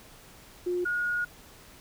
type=tone pair in turn; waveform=sine; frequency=356.3 / 1441.3 Hz; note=F4 / F#6; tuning=+35 / -46 cents; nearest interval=2 octaves; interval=2419 cents; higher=second; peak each=-26 dBFS; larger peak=neither; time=0.66-0.85 / 0.85-1.25 s; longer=second; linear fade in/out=10 ms; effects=pink hiss -52 dBFS RMS until 1.8 s